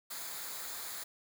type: noise with comb filter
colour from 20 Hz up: white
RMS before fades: -42 dBFS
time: 0.1-1.04 s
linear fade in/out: 10 ms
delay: 0.35 ms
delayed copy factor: -0.6
effects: none